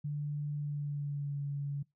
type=tone with pitch glide; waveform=sine; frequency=146.83 to 142.16 Hz; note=D3 to C#3; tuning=0 to +44 cents; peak=-33 dBFS; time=0.04-1.83 s; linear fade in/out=10 ms; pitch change=-56 cents; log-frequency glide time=0.56-1.4 s; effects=noise-tail reverb RT60 0.2 s tail -24 dB re dry